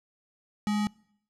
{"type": "tone with sample-and-hold", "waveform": "sine", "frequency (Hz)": 207.7, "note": "G#3", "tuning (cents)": 0, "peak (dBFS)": -24, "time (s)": [0.67, 0.87], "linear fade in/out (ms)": 0, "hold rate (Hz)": 1050, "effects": ["noise-tail reverb RT60 0.7 s tail -24 dB re dry", "low-pass 8000 Hz 12 dB/octave"]}